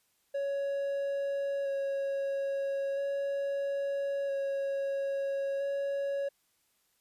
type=tone with vibrato; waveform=triangle; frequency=554.4 Hz; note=C#5; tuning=in tune; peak=-28 dBFS; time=0.34-6.29 s; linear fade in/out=10 ms; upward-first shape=square; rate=0.38 Hz; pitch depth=10 cents each way; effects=white hiss -73 dBFS RMS until 7 s + resampled to 32000 Hz